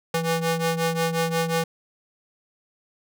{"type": "ring-modulated tone", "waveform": "sawtooth", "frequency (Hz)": 329.6, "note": "E4", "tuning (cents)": 0, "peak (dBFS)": -15, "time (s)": [0.14, 1.64], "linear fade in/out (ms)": 5, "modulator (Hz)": 162, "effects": []}